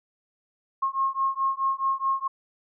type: beating tone pair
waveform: sine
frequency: 1076 / 1080.7 Hz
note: C6 / C#6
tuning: +48 / -44 cents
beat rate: 4.7 Hz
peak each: -26 / -26 dBFS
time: 0.82-2.28 s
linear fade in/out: 10 ms
effects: none